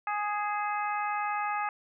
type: harmonic tone with a mistuned harmonic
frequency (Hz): 415.3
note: G#4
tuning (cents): 0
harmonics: 2 / 3 / 4 / 5 / 6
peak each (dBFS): -31 / -33 / -39 / -40 / -41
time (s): 0.07-1.69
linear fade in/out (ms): 2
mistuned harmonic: 6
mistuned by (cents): +47
effects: none